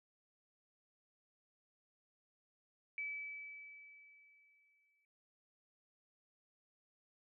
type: tone with exponential decay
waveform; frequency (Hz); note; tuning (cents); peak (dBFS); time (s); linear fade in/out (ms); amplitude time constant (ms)
sine; 2300; D7; -37; -38; 2.98-5.05; 1; 450
effects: none